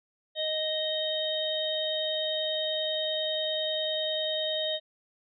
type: harmonic tone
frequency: 622.3 Hz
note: D#5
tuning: in tune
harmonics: 1 / 3 / 5 / 6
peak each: -31 / -42 / -35 / -31 dBFS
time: 0.35-4.8 s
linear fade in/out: 50 ms
effects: none